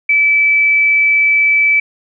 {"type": "tone", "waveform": "sine", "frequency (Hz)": 2308, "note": "D7", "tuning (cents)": -31, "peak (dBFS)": -8, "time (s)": [0.09, 1.8], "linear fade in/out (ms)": 5, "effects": []}